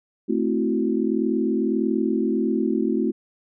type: chord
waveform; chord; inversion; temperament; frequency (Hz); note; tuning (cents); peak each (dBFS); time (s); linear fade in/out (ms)
sine; F# half-diminished seventh; first; equal; 220 / 261.6 / 329.6 / 370; A3 / C4 / E4 / F#4; 0 / 0 / 0 / 0; -24 / -25 / -25 / -26; 0.28-3.12; 20
effects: none